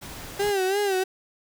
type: noise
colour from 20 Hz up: pink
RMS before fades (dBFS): -39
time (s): 0.01-0.52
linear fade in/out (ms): 20
type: tone with vibrato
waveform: 35% pulse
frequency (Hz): 392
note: G4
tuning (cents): 0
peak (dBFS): -20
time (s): 0.39-1.04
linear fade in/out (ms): 10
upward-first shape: sine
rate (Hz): 3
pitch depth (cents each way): 93
effects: none